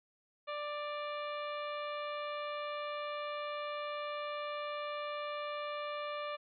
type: harmonic tone with a mistuned harmonic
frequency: 590 Hz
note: D5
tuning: 8 cents sharp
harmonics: 1 / 2 / 3 / 4 / 5 / 6 / 7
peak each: -40 / -41 / -50 / -48 / -52 / -52 / -58 dBFS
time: 0.47-6.37 s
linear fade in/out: 20 ms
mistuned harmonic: 5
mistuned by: -43 cents
effects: none